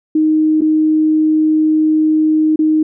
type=tone with dropouts; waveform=sine; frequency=311.1 Hz; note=D#4; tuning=in tune; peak=-9 dBFS; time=0.15-2.83 s; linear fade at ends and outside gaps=5 ms; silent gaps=0.609-0.617 / 2.56-2.59 s; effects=none